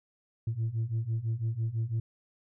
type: beating tone pair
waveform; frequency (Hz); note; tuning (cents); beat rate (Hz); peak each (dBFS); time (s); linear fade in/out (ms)
sine; 110 / 116; A2 / A#2; 0 / -8; 6; -31 / -29; 0.47-2; 5
effects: tanh soft clip ceiling -25 dBFS